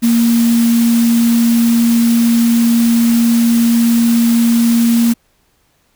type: tone in noise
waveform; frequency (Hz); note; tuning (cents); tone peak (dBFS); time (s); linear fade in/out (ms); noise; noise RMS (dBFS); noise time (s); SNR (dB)
sine; 233.1; A#3; 0; -8; 0.02-5.14; 20; white; -24; 0.02-5.14; +13
effects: pink hiss -58 dBFS RMS until 5.95 s